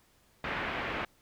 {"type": "low-pass noise", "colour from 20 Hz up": "white", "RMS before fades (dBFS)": -35, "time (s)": [0.44, 1.05], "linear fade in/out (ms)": 2, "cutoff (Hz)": 2400, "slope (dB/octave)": 24, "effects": ["pink hiss -66 dBFS RMS until 1.21 s"]}